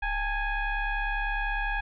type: tone with frequency modulation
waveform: sine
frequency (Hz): 809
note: G#5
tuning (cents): -46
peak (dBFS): -26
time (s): 0.02-1.81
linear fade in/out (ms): 10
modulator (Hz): 844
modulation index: 1.7
effects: none